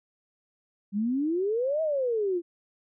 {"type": "exponential two-way sweep", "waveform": "sine", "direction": "up then down", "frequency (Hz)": [193.9, 650, 334.1], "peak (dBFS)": -24, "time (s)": [0.92, 2.42], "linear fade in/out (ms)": 50, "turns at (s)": 1.82, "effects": []}